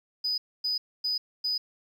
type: tone bursts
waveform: sine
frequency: 4978 Hz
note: D#8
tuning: in tune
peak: -24 dBFS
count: 4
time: 0.24-1.58 s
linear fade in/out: 10 ms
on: 140 ms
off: 260 ms
effects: tanh soft clip ceiling -23 dBFS + 10-bit